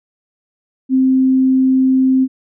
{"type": "tone", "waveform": "sine", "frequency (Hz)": 261.6, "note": "C4", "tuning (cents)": 0, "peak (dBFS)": -9, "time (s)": [0.89, 2.28], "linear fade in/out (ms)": 50, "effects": []}